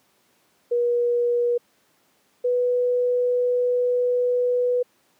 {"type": "tone pair in turn", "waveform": "sine", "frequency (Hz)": [480.4, 492.8], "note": ["B4", "B4"], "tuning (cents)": [-48, -4], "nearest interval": "unison", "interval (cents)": 44, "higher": "second", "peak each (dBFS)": -18, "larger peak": "neither", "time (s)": [[0.71, 1.58], [2.44, 4.83]], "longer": "second", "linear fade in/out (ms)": 10, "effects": ["pink hiss -63 dBFS RMS until 5.19 s", "high-pass 200 Hz 12 dB/octave"]}